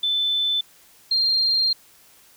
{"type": "tone pair in turn", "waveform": "sine", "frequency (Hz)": [3520, 4192], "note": ["A7", "C8"], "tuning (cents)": [0, 2], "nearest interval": "minor third", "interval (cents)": 302, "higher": "second", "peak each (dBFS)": [-19, -17], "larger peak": "second", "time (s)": [[0.03, 0.61], [1.11, 1.73]], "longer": "second", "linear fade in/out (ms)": 5, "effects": ["white hiss -53 dBFS RMS until 2.36 s"]}